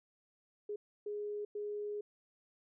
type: tone bursts at uneven times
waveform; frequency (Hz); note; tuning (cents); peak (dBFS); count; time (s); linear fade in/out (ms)
sine; 415.3; G#4; 0; -37; 3; 0.69-0.76 / 1.06-1.45 / 1.55-2.01; 5
effects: none